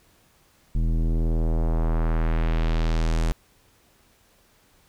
square tone with low-pass filter sweep, 40.62 Hz, E1, 25 cents flat, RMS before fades -22 dBFS, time 0.75-3.32 s, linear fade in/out 0 ms, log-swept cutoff 190 to 9400 Hz, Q 1.1, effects pink hiss -60 dBFS RMS until 4.88 s

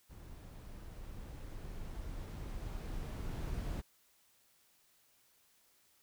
brown noise with level ramp, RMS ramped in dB -51 to -38 dBFS, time 0.09-3.82 s, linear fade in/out 20 ms, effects white hiss -70 dBFS RMS until 6.02 s

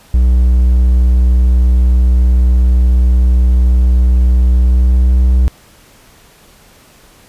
triangle tone with pitch glide, 61.7 to 62.78 Hz, B1 to B1, -1 to +29 cents, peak -4 dBFS, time 0.14-5.48 s, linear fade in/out 0 ms, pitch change +30 cents, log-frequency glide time 4.58-5.16 s, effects pink hiss -44 dBFS RMS until 7.28 s + resampled to 32000 Hz

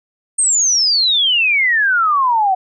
sine exponential sweep, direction down, 8680 to 734 Hz, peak -11 dBFS, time 0.38-2.55 s, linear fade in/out 10 ms, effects none

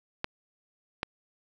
clicks, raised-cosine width 0.3 ms, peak -13 dBFS, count 2, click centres 0.244 / 1.031 s, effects none

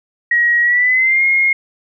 sine tone with pitch glide, 1900 to 2145 Hz, A#6 to C7, +33 to +42 cents, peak -10 dBFS, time 0.31-1.53 s, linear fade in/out 5 ms, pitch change +209 cents, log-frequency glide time 0.62-1.24 s, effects none

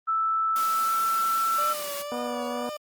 sine tone with pitch glide, 1318.5 to 1334.6 Hz, E6 to E6, 0 to +21 cents, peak -22 dBFS, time 0.07-1.74 s, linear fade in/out 20 ms, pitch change +21 cents, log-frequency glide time 0.77-1.03 s
white high-pass noise, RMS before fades -36 dBFS, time 0.56-2.02 s, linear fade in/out 0 ms, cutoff 160 Hz, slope 24 dB/octave
30% pulse tone with vibrato, 586 Hz, D5, 4 cents flat, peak -30 dBFS, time 1.58-2.77 s, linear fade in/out 5 ms, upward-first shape triangle, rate 2 Hz, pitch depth 56 cents each way
click train, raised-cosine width 1 ms, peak -21 dBFS, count 140, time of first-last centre 2.12-2.69 s, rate 244 Hz
effects high-pass 100 Hz 12 dB/octave + Opus 24 kbps

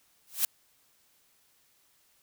blue noise with exponential growth, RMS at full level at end -22 dBFS, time 0.27-0.45 s, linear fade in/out 1 ms, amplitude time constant 37 ms, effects white hiss -67 dBFS RMS until 2.22 s

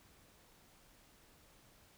silence, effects pink hiss -65 dBFS RMS until 1.97 s

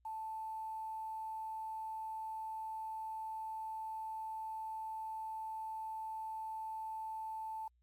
sine tone with quantisation, 880 Hz, A5, in tune, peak -40 dBFS, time 0.05-7.68 s, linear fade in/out 5 ms, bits 11, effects added 60 Hz sine -70 dBFS peak until 7.82 s + AAC 64 kbps

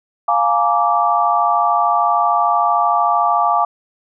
sine chord, Bb dominant seventh, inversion second, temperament just, 699.2 / 839.1 / 932.3 / 1165.4 Hz, F5 / Ab5 / Bb5 / D6, +2 / +18 / 0 / -14 cents, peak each -17 / -18 / -22 / -16 dBFS, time 0.28-3.65 s, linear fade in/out 5 ms, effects none

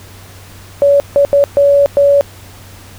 sine tone bursts at uneven times, 566 Hz, C#5, 36 cents sharp, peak -5 dBFS, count 5, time 0.82-1 / 1.16-1.25 / 1.33-1.44 / 1.57-1.86 / 1.97-2.21 s, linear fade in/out 0 ms, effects added 95 Hz sine -36 dBFS peak until 2.98 s + pink hiss -38 dBFS RMS until 2.98 s

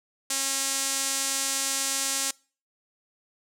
sawtooth tone with band-pass filter, 271.6 Hz, C#4, 35 cents flat, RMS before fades -28 dBFS, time 0.3-2.31 s, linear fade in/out 5 ms, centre 7900 Hz, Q 1.5, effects noise-tail reverb RT60 0.4 s tail -25 dB re dry

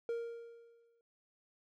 triangle tone with exponential decay, 466.2 Hz, A#4, in tune, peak -31 dBFS, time 0.09-1.01 s, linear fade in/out 1 ms, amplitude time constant 200 ms, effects none

